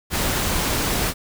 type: noise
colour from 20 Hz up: pink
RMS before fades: -22 dBFS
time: 0.1-1.14 s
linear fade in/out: 50 ms
effects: none